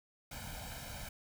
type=noise with comb filter; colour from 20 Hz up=pink; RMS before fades=-45 dBFS; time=0.31-1.09 s; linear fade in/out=5 ms; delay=1.3 ms; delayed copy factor=+0.85; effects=none